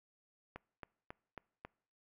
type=click train; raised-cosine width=0.5 ms; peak=-30 dBFS; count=5; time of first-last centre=0.56-1.65 s; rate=3.67 Hz; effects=noise-tail reverb RT60 0.6 s tail -25 dB re dry